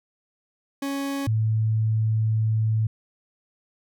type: tone pair in turn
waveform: 40% pulse / sine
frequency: 277.2 / 110.01 Hz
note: C#4 / A2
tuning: 0 / 0 cents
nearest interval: octave + major third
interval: 1600 cents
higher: first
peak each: -25 / -19 dBFS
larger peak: second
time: 0.82-1.27 / 1.27-2.87 s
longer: second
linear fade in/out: 5 ms
effects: none